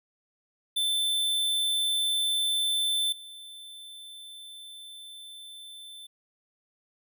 square tone with level steps, 3536 Hz, A7, 8 cents sharp, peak -25 / -43 dBFS, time 0.76-6.07 s, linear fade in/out 10 ms, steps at 3.12 s, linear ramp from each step 5 ms, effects none

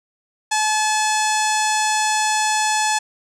sawtooth tone with low-pass filter, 860 Hz, A5, 40 cents flat, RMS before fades -19 dBFS, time 0.51-2.99 s, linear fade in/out 10 ms, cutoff 7700 Hz, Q 3, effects none

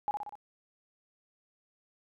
sine tone with echo, 830.6 Hz, G#5, in tune, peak -27 dBFS, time 0.08-0.11 s, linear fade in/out 0 ms, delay 61 ms, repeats 4, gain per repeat -4 dB, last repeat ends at 0.354 s, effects none

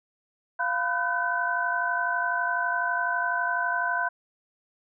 sine tone cluster, 695 / 1001 / 1478 / 1530 Hz, F5 / B5 / F#6 / G6, -9 / +23 / -2 / -42 cents, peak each -31 / -29 / -33 / -27 dBFS, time 0.59-4.09 s, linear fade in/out 10 ms, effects none

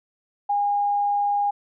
sine tone, 815 Hz, G#5, 33 cents flat, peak -19 dBFS, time 0.49-1.51 s, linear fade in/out 10 ms, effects none

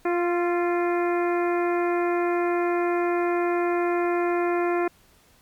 harmonic tone with a mistuned harmonic, 349.2 Hz, F4, in tune, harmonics 1 / 2 / 3 / 4 / 5 / 6 / 7, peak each -22 / -28 / -32 / -34 / -36 / -38 / -39 dBFS, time 0.05-4.88 s, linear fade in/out 5 ms, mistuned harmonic 4, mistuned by -26 cents, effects pink hiss -58 dBFS RMS until 5.41 s + MP3 96 kbps

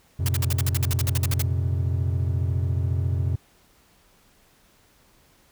triangle chord, F suspended fourth, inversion none, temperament equal with one note detuned, 88.68 / 116.54 / 130.81 Hz, F2 / Bb2 / C3, +27 / 0 / 0 cents, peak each -21 / -27 / -26 dBFS, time 0.19-3.36 s, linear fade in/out 10 ms
white noise bursts, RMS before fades -28 dBFS, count 15, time 0.26-1.419 s, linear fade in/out 0 ms, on 25 ms, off 56 ms
effects pink hiss -59 dBFS RMS until 5.51 s

